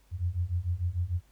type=beating tone pair; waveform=sine; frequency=84.7 / 91.4 Hz; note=E2 / F#2; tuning=+48 / -21 cents; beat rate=6.7 Hz; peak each=-31 / -30 dBFS; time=0.11-1.21 s; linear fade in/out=50 ms; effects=added 50 Hz sine -59 dBFS peak until 1.31 s + pink hiss -67 dBFS RMS until 1.31 s